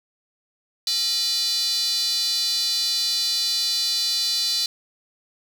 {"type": "tone with high-pass filter", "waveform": "square", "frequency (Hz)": 270.8, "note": "C#4", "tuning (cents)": -40, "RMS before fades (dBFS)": -23, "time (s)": [0.87, 4.66], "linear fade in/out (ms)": 2, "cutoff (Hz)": 4300, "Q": 9.7, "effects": []}